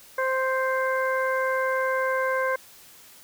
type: harmonic tone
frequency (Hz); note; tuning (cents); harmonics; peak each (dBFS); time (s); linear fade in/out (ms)
523.3; C5; 0; 1 / 2 / 3 / 4; -25 / -28 / -28 / -35; 0.18-2.56; 5
effects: white hiss -50 dBFS RMS until 3.23 s